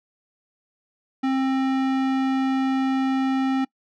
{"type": "tone with low-pass filter", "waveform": "square", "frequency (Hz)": 265.3, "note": "C4", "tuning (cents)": 24, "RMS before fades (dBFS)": -22, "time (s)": [1.23, 3.65], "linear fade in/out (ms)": 10, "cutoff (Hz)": 3000, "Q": 0.53, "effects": ["noise-tail reverb RT60 0.1 s tail -24 dB re dry"]}